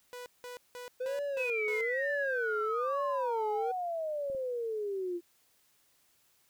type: tone bursts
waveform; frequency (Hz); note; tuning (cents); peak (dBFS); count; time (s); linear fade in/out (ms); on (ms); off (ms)
sawtooth; 492.6; B4; -5; -38; 6; 0.13-1.81; 0; 130; 180
type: tone with vibrato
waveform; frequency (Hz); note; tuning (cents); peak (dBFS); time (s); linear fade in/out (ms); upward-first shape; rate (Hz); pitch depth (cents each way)
triangle; 493.9; B4; 0; -30; 1-3.72; 10; sine; 1.1; 260
type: exponential sweep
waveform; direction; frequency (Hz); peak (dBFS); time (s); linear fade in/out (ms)
sine; down; 2637 to 340; -32; 1.36-5.21; 50
type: clicks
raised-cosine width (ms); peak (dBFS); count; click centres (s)
2; -37; 2; 4.3 / 4.349
effects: white hiss -69 dBFS RMS until 6.49 s